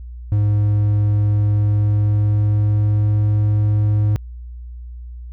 triangle tone with pitch glide, 103.83 to 104.92 Hz, G#2 to G#2, 0 to +18 cents, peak -11 dBFS, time 0.32-4.16 s, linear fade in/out 0 ms, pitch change +18 cents, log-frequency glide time 1.48-3.25 s, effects added 60 Hz sine -30 dBFS peak until 5.32 s

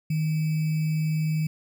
sine tone with sample-and-hold, 156.5 Hz, D#3, 10 cents sharp, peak -22 dBFS, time 0.1-1.47 s, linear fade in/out 5 ms, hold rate 2450 Hz, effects none

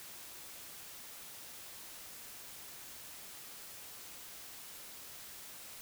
silence, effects white hiss -50 dBFS RMS until 5.81 s

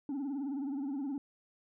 sine tone with vibrato, 277.2 Hz, C#4, in tune, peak -31 dBFS, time 0.09-1.18 s, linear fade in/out 2 ms, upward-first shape sine, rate 19 Hz, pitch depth 110 cents each way, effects tanh soft clip ceiling -33 dBFS

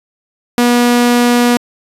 sawtooth tone, 241.7 Hz, B3, 37 cents flat, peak -4 dBFS, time 0.58-1.57 s, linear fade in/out 0 ms, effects resampled to 32000 Hz

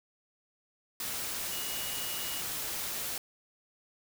sine tone in noise, 2900 Hz, F#7, 35 cents flat, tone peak -42 dBFS, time 1.52-2.41 s, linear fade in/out 2 ms, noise white, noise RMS -36 dBFS, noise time 1-3.18 s, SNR -9 dB, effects none

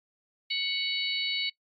harmonic tone with a mistuned harmonic, 740 Hz, F#5, in tune, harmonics 3 / 4 / 5 / 6, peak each -33 / -33 / -33 / -33 dBFS, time 0.5-1.5 s, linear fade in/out 10 ms, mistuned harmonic 5, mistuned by +72 cents, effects noise-tail reverb RT60 0.1 s tail -21 dB re dry + AAC 64 kbps

